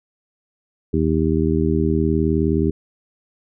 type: harmonic tone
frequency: 79.3 Hz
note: D#2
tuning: 33 cents sharp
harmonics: 1 / 2 / 3 / 4 / 5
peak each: -22 / -22 / -22 / -22 / -22 dBFS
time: 0.93-2.71 s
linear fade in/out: 10 ms
effects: none